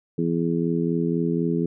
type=harmonic tone; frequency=84 Hz; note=E2; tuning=33 cents sharp; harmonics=2 / 3 / 4 / 5; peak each=-24 / -26 / -27 / -28 dBFS; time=0.18-1.66 s; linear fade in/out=5 ms; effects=none